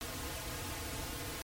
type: noise with comb filter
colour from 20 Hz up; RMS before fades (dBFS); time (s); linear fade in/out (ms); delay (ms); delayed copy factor
pink; -41; 0.01-1.42; 0; 5.2; -0.9
effects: MP3 64 kbps